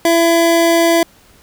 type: tone pair together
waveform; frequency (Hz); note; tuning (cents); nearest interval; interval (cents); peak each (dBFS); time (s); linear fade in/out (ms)
square; 335.1 / 670.2; E4 / E5; +29 / +29; octave; 1200; -13; 0.05-1.03; 2
effects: pink hiss -48 dBFS RMS until 1.42 s